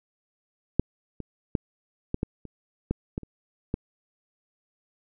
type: clicks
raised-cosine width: 3 ms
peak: -6 / -22 / -10 / -13 / -13 / -27 / -12 / -16 / -28 / -13 dBFS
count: 10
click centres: 0.796 / 1.203 / 1.552 / 2.144 / 2.231 / 2.453 / 2.91 / 3.179 / 3.233 / 3.741 s
effects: none